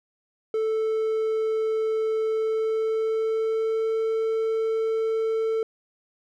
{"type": "tone with pitch glide", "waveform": "triangle", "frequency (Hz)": [440, 445.4], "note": ["A4", "A4"], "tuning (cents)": [0, 21], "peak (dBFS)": -20, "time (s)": [0.54, 5.63], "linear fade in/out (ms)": 2, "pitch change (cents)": 21, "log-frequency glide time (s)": [2.22, 3.96], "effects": []}